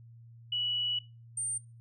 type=tone pair in turn; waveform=sine; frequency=2940 / 8825 Hz; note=F#7 / C#9; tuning=-12 / -9 cents; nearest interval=octave + perfect fifth; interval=1903 cents; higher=second; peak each=-29 / -31 dBFS; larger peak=first; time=0.52-0.99 / 1.37-1.58 s; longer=first; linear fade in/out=5 ms; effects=noise-tail reverb RT60 0.3 s tail -21 dB re dry + added 116 Hz sine -50 dBFS peak until 1.8 s